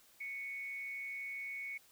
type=tone with frequency modulation; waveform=sine; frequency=2217 Hz; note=C#7; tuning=in tune; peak=-40 dBFS; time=0.2-1.78 s; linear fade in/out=10 ms; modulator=204 Hz; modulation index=0.31; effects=white hiss -65 dBFS RMS until 1.91 s